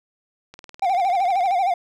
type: click train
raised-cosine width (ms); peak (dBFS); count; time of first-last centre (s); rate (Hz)
0.2; -23; 20; 0.54-1.509; 19.6
type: tone with vibrato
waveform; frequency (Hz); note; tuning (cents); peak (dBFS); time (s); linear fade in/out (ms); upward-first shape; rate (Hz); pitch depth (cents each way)
triangle; 743; F#5; +7; -15; 0.82-1.74; 5; sine; 13; 120
effects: none